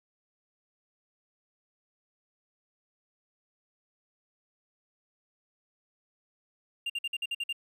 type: tone bursts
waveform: triangle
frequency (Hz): 2794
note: F7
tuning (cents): 0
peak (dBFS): -28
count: 8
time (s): 6.86-7.528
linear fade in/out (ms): 5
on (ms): 38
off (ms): 52
effects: none